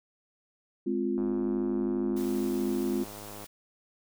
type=chord; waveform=sine; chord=F minor; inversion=first; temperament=just; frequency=209.5 / 261.9 / 349.2 Hz; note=Ab3 / C4 / F4; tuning=+15 / +2 / 0 cents; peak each=-32 / -31 / -30 dBFS; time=0.86-3.04 s; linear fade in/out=10 ms
type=click train; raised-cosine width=1 ms; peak=-31 dBFS; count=234; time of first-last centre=1.18-3.442 s; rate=103 Hz
type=noise; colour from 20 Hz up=white; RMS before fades=-47 dBFS; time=2.16-3.47 s; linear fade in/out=10 ms
effects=none